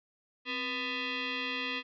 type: tone with frequency modulation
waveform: sine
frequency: 262.6 Hz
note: C4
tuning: 6 cents sharp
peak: -32 dBFS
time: 0.45-1.83 s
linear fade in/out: 50 ms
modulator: 750 Hz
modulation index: 4.5
effects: none